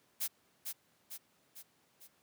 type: noise with echo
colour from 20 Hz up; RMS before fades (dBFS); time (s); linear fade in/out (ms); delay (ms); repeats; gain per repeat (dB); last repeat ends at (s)
blue; -35; 0.2-0.28; 20; 450; 4; -5; 2.08
effects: pink hiss -71 dBFS RMS until 2.22 s + high-pass 150 Hz 12 dB/octave